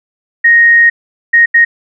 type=tone bursts at uneven times; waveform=sine; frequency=1867 Hz; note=A#6; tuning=2 cents sharp; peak=-3 dBFS; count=3; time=0.44-0.9 / 1.33-1.46 / 1.54-1.65 s; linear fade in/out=10 ms; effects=none